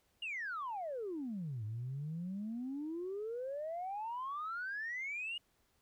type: exponential two-way sweep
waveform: sine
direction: down then up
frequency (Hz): 2902 to 104 to 2902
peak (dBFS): -37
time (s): 0.22-5.38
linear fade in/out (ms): 5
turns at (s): 1.64
effects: tanh soft clip ceiling -34 dBFS + pink hiss -75 dBFS RMS until 5.81 s